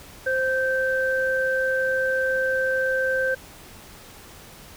sine tone pair together, 523.3 / 1558.6 Hz, C5 / G6, 0 / -10 cents, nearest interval octave + perfect fifth, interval 1890 cents, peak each -23 / -23 dBFS, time 0.26-3.35 s, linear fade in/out 10 ms, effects pink hiss -45 dBFS RMS until 4.76 s

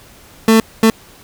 30% pulse tone bursts at uneven times, 222.9 Hz, A3, 23 cents sharp, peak -4 dBFS, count 2, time 0.48-0.6 / 0.83-0.9 s, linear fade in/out 2 ms, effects pink hiss -43 dBFS RMS until 1.23 s

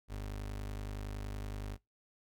30% pulse tone, 50.7 Hz, G#1, 41 cents flat, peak -36 dBFS, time 0.08-1.78 s, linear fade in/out 50 ms, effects noise-tail reverb RT60 0.2 s tail -24 dB re dry

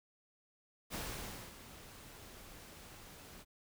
pink noise with ADSR envelope, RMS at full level -41 dBFS, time 0.9-3.45 s, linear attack 40 ms, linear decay 600 ms, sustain -13 dB, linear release 41 ms, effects none

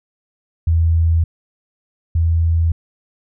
sine tone pair in turn, 82.41 / 82.7 Hz, E2 / E2, 0 / +6 cents, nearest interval unison, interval 6 cents, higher second, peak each -11 / -12 dBFS, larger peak first, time 0.67-1.24 / 2.15-2.72 s, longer neither, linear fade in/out 5 ms, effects none

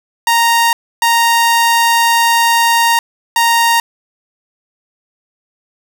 sawtooth tone bursts at uneven times, 930 Hz, A#5, 4 cents flat, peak -5 dBFS, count 3, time 0.27-0.73 / 1.02-2.99 / 3.36-3.8 s, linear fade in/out 2 ms, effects none

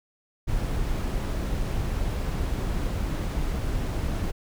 brown noise, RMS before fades -27 dBFS, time 0.47-4.32 s, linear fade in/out 20 ms, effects none

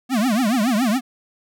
square tone with vibrato, 233.1 Hz, A#3, in tune, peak -17 dBFS, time 0.09-1.01 s, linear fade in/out 50 ms, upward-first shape triangle, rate 7.1 Hz, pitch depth 290 cents each way, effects none

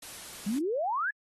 white noise, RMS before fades -44 dBFS, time 0.02-0.59 s, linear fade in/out 5 ms
sine exponential sweep, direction up, 189.2 to 1760 Hz, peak -27 dBFS, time 0.46-1.11 s, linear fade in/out 10 ms
effects AAC 32 kbps

